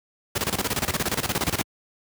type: noise with tremolo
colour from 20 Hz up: pink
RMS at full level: -23 dBFS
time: 0.35-1.63 s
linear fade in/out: 10 ms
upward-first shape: square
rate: 17 Hz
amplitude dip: 80%
effects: high-pass 80 Hz 12 dB/octave